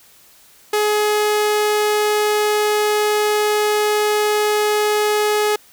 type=tone; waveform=sawtooth; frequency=421.1 Hz; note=G#4; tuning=24 cents sharp; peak=-11 dBFS; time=0.73-5.56 s; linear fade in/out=5 ms; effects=white hiss -49 dBFS RMS until 5.72 s